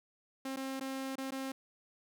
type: tone with dropouts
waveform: sawtooth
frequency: 266.9 Hz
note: C4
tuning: 35 cents sharp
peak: -33 dBFS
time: 0.45-1.52 s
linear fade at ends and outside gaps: 5 ms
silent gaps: 0.562-0.569 / 0.798-0.808 / 1.156-1.181 / 1.308-1.32 s
effects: none